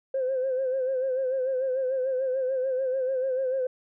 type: tone with vibrato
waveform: sine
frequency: 521 Hz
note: C5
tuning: 7 cents flat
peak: -23 dBFS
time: 0.14-3.67 s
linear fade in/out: 5 ms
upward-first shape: sine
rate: 6.8 Hz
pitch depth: 57 cents each way
effects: tanh soft clip ceiling -20 dBFS